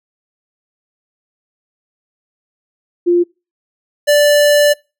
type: tone pair in turn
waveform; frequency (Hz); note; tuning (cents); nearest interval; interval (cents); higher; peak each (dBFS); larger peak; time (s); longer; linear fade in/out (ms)
sine / square; 349.2 / 586; F4 / D5; 0 / -4; major sixth; 896; second; -8; neither; 3.06-3.24 / 4.07-4.74; second; 20
effects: noise-tail reverb RT60 0.3 s tail -26 dB re dry